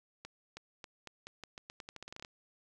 accelerating click train, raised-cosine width 0.2 ms, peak -28 dBFS, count 18, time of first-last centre 0.25-2.249 s, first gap 320 ms, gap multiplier 0.85, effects none

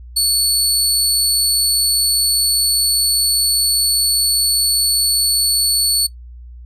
25% pulse tone, 4435 Hz, C#8, in tune, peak -8 dBFS, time 0.16-6.07 s, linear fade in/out 10 ms, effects noise-tail reverb RT60 0.1 s tail -19 dB re dry + added 60 Hz sine -33 dBFS peak until 6.65 s

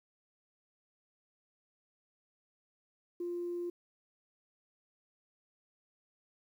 sine tone, 349 Hz, F4, 1 cent flat, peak -34 dBFS, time 3.2-3.7 s, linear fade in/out 5 ms, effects tanh soft clip ceiling -30 dBFS + 11-bit

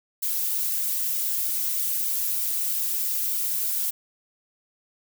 violet noise with flanger, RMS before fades -26 dBFS, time 0.22-3.91 s, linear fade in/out 10 ms, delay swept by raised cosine 1.3 to 4.5 ms, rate 3.2 Hz, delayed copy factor +1, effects none

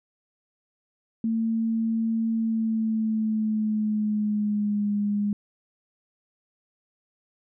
sine tone with pitch glide, 225.4 to 205.5 Hz, A3 to G#3, +42 to -18 cents, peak -22 dBFS, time 1.24-5.33 s, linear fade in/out 2 ms, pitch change -160 cents, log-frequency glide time 2.35-4.92 s, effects none

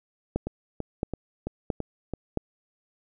two click trains, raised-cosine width 2 ms, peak -17 / -12 dBFS, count 6 / 4, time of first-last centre 0.47-2.137 / 0.36-2.373 s, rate 3 / 1.49 Hz, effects none

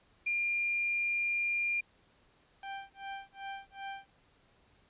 sine tone, 2400 Hz, D7, 37 cents sharp, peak -29 dBFS, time 0.26-1.81 s, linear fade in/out 10 ms
sawtooth tone with tremolo, 786 Hz, G5, 4 cents sharp, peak -34 dBFS, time 2.63-4.1 s, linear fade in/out 2 ms, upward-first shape sine, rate 2.6 Hz, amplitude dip 100%
effects pink hiss -67 dBFS RMS until 4.89 s + resampled to 8000 Hz

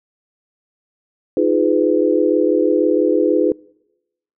sine chord, F half-diminished seventh, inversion third, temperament equal with one note detuned, 311.1 / 349.2 / 415.3 / 501.6 Hz, Eb4 / F4 / Ab4 / Cb5, 0 / 0 / 0 / +27 cents, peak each -18 dBFS, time 1.37-3.52 s, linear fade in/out 2 ms, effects noise-tail reverb RT60 0.9 s tail -25 dB re dry

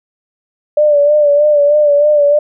sine tone with vibrato, 588 Hz, D5, 2 cents sharp, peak -6 dBFS, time 0.77-2.39 s, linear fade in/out 5 ms, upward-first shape sine, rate 3.2 Hz, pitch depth 44 cents each way, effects none

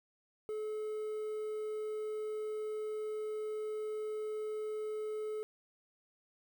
triangle tone with quantisation, 429.7 Hz, A4, 41 cents flat, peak -34 dBFS, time 0.49-5.43 s, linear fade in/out 0 ms, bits 10, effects none

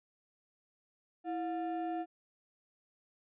triangle ring-modulated tone, 523.3 Hz, C5, in tune, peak -29 dBFS, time 1.24-2.06 s, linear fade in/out 50 ms, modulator 194 Hz, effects resampled to 8000 Hz

